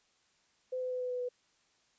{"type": "tone with pitch steps", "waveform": "sine", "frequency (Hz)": [510, 506.8, 503.6, 500.4, 497.2, 494.1], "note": ["C5", "B4", "B4", "B4", "B4", "B4"], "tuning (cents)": [-44, 45, 34, 23, 12, 1], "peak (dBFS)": -33, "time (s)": [0.72, 1.29], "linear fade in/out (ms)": 10, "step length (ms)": 95, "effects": ["white hiss -71 dBFS RMS until 1.98 s", "resampled to 16000 Hz"]}